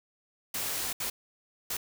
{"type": "noise bursts at uneven times", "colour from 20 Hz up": "white", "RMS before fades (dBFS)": -33, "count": 3, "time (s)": [[0.54, 0.93], [1, 1.1], [1.7, 1.77]], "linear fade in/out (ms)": 5, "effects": []}